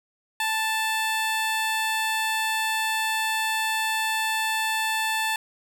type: tone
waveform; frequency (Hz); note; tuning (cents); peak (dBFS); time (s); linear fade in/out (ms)
15% pulse; 880; A5; 0; -17; 0.4-5.36; 2
effects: none